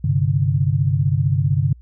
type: chord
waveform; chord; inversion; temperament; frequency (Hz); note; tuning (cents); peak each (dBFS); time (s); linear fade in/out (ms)
sine; G suspended fourth; none; equal with one note detuned; 98 / 131.34 / 146.83; G2 / C3 / D3; 0 / +7 / 0; -20 / -19 / -19; 0.04-1.73; 5
effects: added 60 Hz sine -41 dBFS peak until 1.81 s